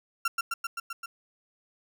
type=tone with echo; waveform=35% pulse; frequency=1370 Hz; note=F6; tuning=34 cents flat; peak=-22 dBFS; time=0.25-0.28 s; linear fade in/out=5 ms; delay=130 ms; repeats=6; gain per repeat=-2 dB; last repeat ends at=1.06 s; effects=none